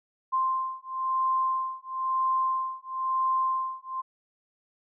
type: beating tone pair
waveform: sine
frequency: 1046.5 / 1047.5 Hz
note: C6 / C6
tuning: 0 / +2 cents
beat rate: 1 Hz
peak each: -28 dBFS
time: 0.32-4.02 s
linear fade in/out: 20 ms
effects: none